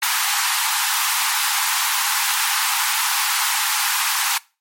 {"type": "high-pass noise", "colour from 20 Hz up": "pink", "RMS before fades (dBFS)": -20, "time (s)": [0.02, 4.38], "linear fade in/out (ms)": 5, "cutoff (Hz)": 800, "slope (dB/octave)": 96, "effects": ["noise-tail reverb RT60 0.3 s tail -22 dB re dry", "MP3 64 kbps"]}